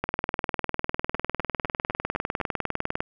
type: two click trains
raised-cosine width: 0.5 ms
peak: -10 / -18 dBFS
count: 60 / 6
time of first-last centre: 0.04-3.005 / 1.15-2.413 s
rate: 19.9 / 3.96 Hz
effects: none